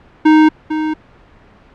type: tone with echo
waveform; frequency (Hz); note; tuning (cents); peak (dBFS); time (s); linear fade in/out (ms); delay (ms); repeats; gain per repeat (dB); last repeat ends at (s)
square; 310.7; D#4; -2; -6; 0.25-0.49; 10; 450; 1; -10; 0.94
effects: pink hiss -45 dBFS RMS until 1.74 s + low-pass 2000 Hz 12 dB/octave